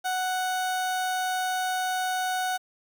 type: tone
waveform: 30% pulse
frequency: 741 Hz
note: F#5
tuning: 2 cents sharp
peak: -23 dBFS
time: 0.04-2.58 s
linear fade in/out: 20 ms
effects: 9-bit